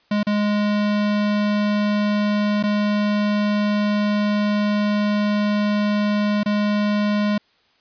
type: tone with dropouts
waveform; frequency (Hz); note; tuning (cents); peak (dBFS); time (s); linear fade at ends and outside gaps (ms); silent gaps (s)
square; 207.7; G#3; 0; -18; 0.11-7.38; 5; 0.231-0.268 / 2.628-2.636 / 6.433-6.459
effects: white hiss -60 dBFS RMS until 7.8 s + resampled to 11025 Hz